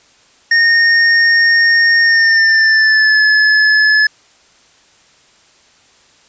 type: tone with pitch glide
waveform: square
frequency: 1842 to 1718.6 Hz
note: A#6 to A6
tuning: -21 to -41 cents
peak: -8 dBFS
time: 0.51-4.07 s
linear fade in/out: 5 ms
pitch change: -120 cents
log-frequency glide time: 2.02-3.23 s
effects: white hiss -49 dBFS RMS until 6.28 s + resampled to 16000 Hz